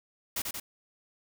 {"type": "noise with echo", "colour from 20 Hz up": "white", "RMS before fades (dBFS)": -32, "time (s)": [0.36, 0.42], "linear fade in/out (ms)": 5, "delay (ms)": 90, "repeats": 2, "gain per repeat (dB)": -3, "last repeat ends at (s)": 0.6, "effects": []}